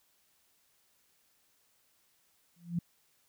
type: tone with exponential growth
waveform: sine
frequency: 171.9 Hz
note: F3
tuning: 27 cents flat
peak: -26 dBFS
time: 2.56-2.79 s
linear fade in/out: 5 ms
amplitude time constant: 48 ms
effects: white hiss -71 dBFS RMS until 3.28 s